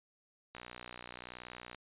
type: click train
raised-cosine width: 0.3 ms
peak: -29 dBFS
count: 74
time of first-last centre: 0.55-1.747 s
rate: 61 Hz
effects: resampled to 8000 Hz